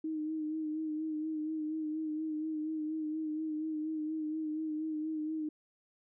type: tone with vibrato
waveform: sine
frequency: 311.1 Hz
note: D#4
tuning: in tune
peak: -33 dBFS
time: 0.04-5.49 s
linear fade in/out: 5 ms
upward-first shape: sine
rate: 4.2 Hz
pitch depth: 35 cents each way
effects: none